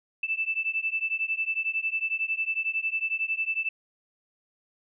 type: beating tone pair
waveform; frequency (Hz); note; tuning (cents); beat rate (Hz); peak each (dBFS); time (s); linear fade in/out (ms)
sine; 2638 / 2649; E7 / E7; +1 / +8; 11; -29 / -29; 0.23-3.69; 5
effects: none